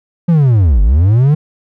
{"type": "linear two-way sweep", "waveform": "triangle", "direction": "down then up", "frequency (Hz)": [176.4, 45.93, 156.1], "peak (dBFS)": -4, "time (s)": [0.28, 1.35], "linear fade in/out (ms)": 10, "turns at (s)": 0.82, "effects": []}